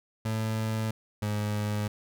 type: tone pair in turn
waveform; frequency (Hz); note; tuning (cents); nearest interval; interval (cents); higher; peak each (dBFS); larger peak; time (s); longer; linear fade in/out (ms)
30% pulse; 110.2 / 104.91; A2 / G#2; +3 / +18; minor second; 85; first; -25; neither; 0.25-0.91 / 1.22-1.88; neither; 5
effects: none